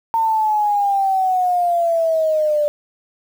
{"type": "exponential sweep", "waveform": "sine", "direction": "down", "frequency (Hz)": [911, 587.3], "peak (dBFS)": -14, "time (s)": [0.14, 2.68], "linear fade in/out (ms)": 0, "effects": ["7-bit"]}